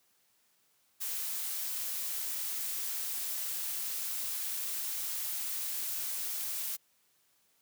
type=noise; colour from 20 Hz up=blue; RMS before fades=-36 dBFS; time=1-6.77 s; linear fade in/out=20 ms; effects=white hiss -71 dBFS RMS until 7.61 s + high-pass 80 Hz 12 dB/octave